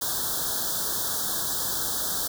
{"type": "band-stop noise", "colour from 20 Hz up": "white", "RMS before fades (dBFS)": -28, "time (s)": [0.01, 2.28], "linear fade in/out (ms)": 10, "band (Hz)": [1700, 3300], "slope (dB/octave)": 96, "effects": []}